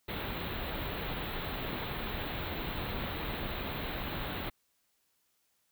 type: band-stop noise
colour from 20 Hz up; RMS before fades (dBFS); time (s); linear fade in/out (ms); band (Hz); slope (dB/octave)
pink; -37; 0.08-4.5; 10; 4100 to 14000; 96
effects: white hiss -75 dBFS RMS until 5.71 s